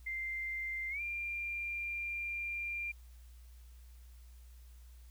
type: tone with pitch glide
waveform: sine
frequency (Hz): 2090 to 2387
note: C7 to D7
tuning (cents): -2 to +28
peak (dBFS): -36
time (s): 0.06-2.92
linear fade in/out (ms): 10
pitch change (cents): +230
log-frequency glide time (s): 0.9-1.01
effects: added 60 Hz sine -52 dBFS peak until 5.1 s + white hiss -68 dBFS RMS until 5.1 s